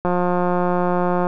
click train, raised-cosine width 1 ms, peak -7 dBFS, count 218, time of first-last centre 0.05-1.269 s, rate 178 Hz, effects none

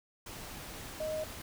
sine tone in noise, 622.3 Hz, D#5, in tune, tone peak -33 dBFS, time 1-1.24 s, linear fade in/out 5 ms, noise pink, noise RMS -45 dBFS, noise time 0.26-1.42 s, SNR +9 dB, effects none

